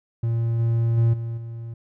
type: tone with level steps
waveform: triangle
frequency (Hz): 115.6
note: A#2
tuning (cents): -14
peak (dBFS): -18 / -16 / -13 / -24 / -29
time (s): 0.23-1.74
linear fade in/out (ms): 5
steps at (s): 0.59 / 0.97 / 1.13 / 1.37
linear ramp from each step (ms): 10
effects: none